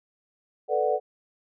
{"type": "chord", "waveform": "sine", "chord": "B minor seventh", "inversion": "third", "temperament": "equal", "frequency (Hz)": [440, 493.9, 587.3, 740], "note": ["A4", "B4", "D5", "F#5"], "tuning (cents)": [0, 0, 0, 0], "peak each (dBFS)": -27, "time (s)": [0.68, 1], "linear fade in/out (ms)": 50, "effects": []}